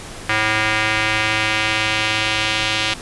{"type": "tone with band-pass filter sweep", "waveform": "square", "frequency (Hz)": 108.8, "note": "A2", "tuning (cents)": -19, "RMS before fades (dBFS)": -19, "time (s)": [0.29, 2.94], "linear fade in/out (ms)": 5, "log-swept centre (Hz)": [2000, 3200], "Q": 1.7, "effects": ["pink hiss -34 dBFS RMS until 3.01 s", "resampled to 24000 Hz"]}